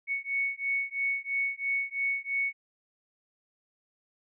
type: beating tone pair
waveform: sine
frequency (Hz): 2217 / 2220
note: C#7 / C#7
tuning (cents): 0 / +2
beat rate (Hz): 3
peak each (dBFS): -31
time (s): 0.07-2.53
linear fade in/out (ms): 50
effects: none